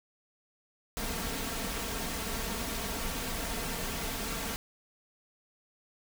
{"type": "noise with comb filter", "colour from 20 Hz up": "pink", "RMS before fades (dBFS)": -35, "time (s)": [0.97, 4.56], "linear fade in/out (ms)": 0, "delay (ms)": 4.4, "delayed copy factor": 0.55, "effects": []}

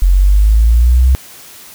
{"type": "linear sweep", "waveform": "sine", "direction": "up", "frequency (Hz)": [43.8, 65.41], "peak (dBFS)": -5, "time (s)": [0.02, 1.15], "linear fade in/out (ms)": 0, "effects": ["white hiss -36 dBFS RMS until 1.74 s"]}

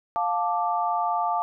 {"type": "chord", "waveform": "sine", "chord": "D minor", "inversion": "first", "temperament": "equal with one note detuned", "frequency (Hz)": [704.5, 880, 1174.7], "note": ["F5", "A5", "D6"], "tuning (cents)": [15, 0, 0], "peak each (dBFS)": [-26, -26, -28], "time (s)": [0.16, 1.42], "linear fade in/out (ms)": 0, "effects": []}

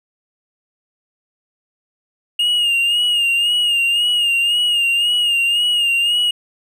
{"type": "tone with vibrato", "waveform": "triangle", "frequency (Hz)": 2842, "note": "F7", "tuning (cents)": 30, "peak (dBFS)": -12, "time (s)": [2.39, 6.31], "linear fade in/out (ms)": 5, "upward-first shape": "sine", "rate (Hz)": 1.9, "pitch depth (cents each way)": 50, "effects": []}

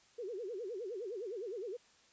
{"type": "tone with vibrato", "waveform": "sine", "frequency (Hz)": 424.4, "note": "G#4", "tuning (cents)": 38, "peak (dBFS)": -39, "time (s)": [0.18, 1.77], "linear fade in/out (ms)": 10, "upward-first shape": "sine", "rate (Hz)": 9.7, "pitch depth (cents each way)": 260, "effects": ["white hiss -66 dBFS RMS until 2.12 s", "resampled to 16000 Hz"]}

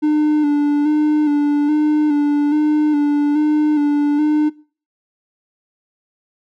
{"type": "tone with vibrato", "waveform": "triangle", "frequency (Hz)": 296.9, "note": "D4", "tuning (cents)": 19, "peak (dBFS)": -10, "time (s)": [0.02, 4.5], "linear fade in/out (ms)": 20, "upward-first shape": "square", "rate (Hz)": 1.2, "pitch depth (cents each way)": 31, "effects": ["noise-tail reverb RT60 0.4 s tail -21 dB re dry"]}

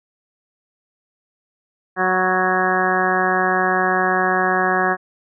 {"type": "harmonic tone with a mistuned harmonic", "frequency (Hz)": 185, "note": "F#3", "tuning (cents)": 0, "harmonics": [1, 2, 3, 4, 5, 6, 7, 8, 9, 10], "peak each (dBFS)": [-27, -23, -28, -21, -30, -23, -28, -28, -21, -30], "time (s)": [1.96, 4.97], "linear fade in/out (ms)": 50, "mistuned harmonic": 5, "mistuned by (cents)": 27, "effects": []}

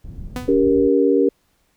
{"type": "low-pass noise", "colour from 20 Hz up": "pink", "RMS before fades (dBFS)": -33, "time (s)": [0.04, 0.88], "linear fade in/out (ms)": 10, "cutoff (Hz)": 150, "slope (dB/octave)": 12}
{"type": "tone with exponential decay", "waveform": "sawtooth", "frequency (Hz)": 249.6, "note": "B3", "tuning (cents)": 19, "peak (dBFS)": -19, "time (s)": [0.36, 0.61], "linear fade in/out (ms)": 2, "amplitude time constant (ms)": 54}
{"type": "chord", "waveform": "sine", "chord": "G diminished", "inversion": "second", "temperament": "just", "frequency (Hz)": [282.2, 392, 470.4], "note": ["Db4", "G4", "Bb4"], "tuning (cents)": [31, 0, 16], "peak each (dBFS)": -17, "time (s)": [0.48, 1.29], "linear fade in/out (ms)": 5}
{"effects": ["pink hiss -64 dBFS RMS until 1.76 s"]}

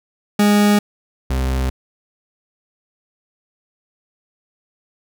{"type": "tone pair in turn", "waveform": "40% pulse", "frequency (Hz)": [206.5, 65.04], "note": ["G#3", "C2"], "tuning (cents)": [-10, -10], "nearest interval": "octave + minor sixth", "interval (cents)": 2000, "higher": "first", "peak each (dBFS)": [-10, -16], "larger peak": "first", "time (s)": [[0.39, 0.79], [1.3, 1.7]], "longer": "neither", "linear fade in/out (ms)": 5, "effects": []}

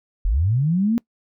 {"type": "linear sweep", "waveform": "sine", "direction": "up", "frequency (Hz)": [36.71, 240.5], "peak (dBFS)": -16, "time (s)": [0.25, 0.98], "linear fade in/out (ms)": 0, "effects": ["noise-tail reverb RT60 0.1 s tail -24 dB re dry"]}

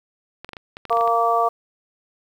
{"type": "clicks", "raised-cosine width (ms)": 0.3, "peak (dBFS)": -19, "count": 11, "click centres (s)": [0.446, 0.491, 0.533, 0.568, 0.769, 0.853, 0.897, 0.928, 0.971, 1.01, 1.076]}
{"type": "harmonic tone", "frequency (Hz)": 231.6, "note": "A#3", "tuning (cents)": -11, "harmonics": [2, 3, 4, 5], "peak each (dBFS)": [-24, -19, -26, -20], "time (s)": [0.9, 1.49], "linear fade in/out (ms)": 10}
{"effects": ["8-bit"]}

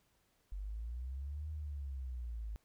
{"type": "linear two-way sweep", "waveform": "sine", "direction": "up then down", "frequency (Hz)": [46.64, 77.78, 51.9], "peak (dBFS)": -39, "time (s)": [0.52, 2.56], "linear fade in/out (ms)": 0, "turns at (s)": 1.5, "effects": ["pink hiss -75 dBFS RMS until 2.64 s"]}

